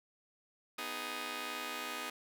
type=chord; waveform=5% pulse; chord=G# minor; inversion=first; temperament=just; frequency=249.2 / 311.5 / 415.3 Hz; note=B3 / D#4 / G#4; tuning=+16 / +2 / 0 cents; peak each=-33 dBFS; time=0.78-2.1 s; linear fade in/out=5 ms; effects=none